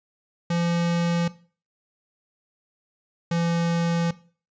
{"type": "tone pair in turn", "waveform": "square", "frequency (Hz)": [171, 169.33], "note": ["F3", "E3"], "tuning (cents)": [-36, 47], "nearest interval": "unison", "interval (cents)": 17, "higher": "first", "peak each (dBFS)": -22, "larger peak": "neither", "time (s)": [[0.5, 1.28], [3.31, 4.11]], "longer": "second", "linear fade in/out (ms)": 5, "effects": ["noise-tail reverb RT60 0.4 s tail -17 dB re dry", "resampled to 16000 Hz"]}